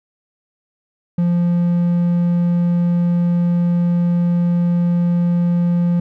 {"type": "tone", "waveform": "triangle", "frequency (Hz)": 173.7, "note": "F3", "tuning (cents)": -9, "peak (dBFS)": -11, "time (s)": [1.18, 6], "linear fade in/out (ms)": 5, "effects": []}